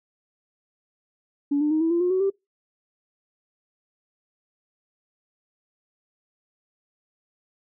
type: tone with pitch steps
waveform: sine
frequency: 285.6 / 298.8 / 312.5 / 326.9 / 342 / 357.8 / 374.2 / 391.5 Hz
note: D4 / D4 / D#4 / E4 / F4 / F4 / F#4 / G4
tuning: -48 / +30 / +8 / -14 / -36 / +42 / +20 / -2 cents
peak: -18 dBFS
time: 1.51-2.302 s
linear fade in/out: 10 ms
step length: 99 ms
effects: noise-tail reverb RT60 0.2 s tail -25 dB re dry + tanh soft clip ceiling -14 dBFS